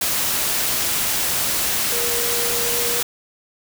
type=tone in noise; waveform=sine; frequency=475.5 Hz; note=A#4; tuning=34 cents sharp; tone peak=-27 dBFS; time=1.92-3.01 s; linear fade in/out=5 ms; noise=white; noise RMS=-21 dBFS; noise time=0.01-3.03 s; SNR=-9 dB; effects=none